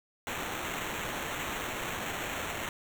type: noise with sample-and-hold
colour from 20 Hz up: white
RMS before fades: -36 dBFS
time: 0.27-2.69 s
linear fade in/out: 0 ms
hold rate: 4900 Hz
effects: none